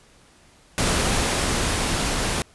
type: noise with level ramp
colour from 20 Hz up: pink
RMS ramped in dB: -21 to -24 dBFS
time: 0.78-2.42 s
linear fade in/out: 0 ms
effects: pink hiss -54 dBFS RMS until 2.54 s + resampled to 24000 Hz